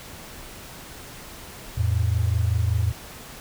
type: tone pair together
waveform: sine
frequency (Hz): 84.79 / 110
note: E2 / A2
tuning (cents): +49 / 0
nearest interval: perfect fourth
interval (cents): 451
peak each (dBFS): -22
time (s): 1.77-2.92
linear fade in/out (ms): 10
effects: pink hiss -41 dBFS RMS until 3.4 s